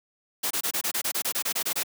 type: noise bursts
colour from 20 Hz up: white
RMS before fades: -27 dBFS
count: 14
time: 0.43-1.833 s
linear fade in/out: 10 ms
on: 77 ms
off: 25 ms
effects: high-pass 200 Hz 12 dB/octave